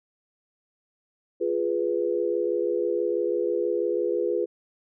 sine chord, F diminished, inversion none, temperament equal, 349.2 / 415.3 / 493.9 Hz, F4 / Ab4 / Cb5, 0 / 0 / 0 cents, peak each -27 dBFS, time 1.4-4.46 s, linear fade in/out 20 ms, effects none

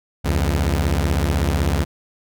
sawtooth beating tone pair, 69.3 / 85.3 Hz, C#2 / F2, 0 / -40 cents, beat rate 16 Hz, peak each -15 / -17 dBFS, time 0.24-1.85 s, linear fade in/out 20 ms, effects none

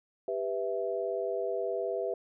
sine chord, E minor, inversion first, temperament just, 395.6 / 494.4 / 659.3 Hz, G4 / B4 / E5, +16 / +2 / 0 cents, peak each -34 dBFS, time 0.28-2.14 s, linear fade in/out 2 ms, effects none

